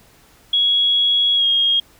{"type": "tone with pitch glide", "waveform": "sine", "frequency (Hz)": [3333, 3255], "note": ["G#7", "G#7"], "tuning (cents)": [5, -36], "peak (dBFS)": -13, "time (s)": [0.53, 1.8], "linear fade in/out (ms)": 5, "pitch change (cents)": -41, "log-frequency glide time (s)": [1.35, 1.45], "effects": ["pink hiss -51 dBFS RMS until 1.99 s"]}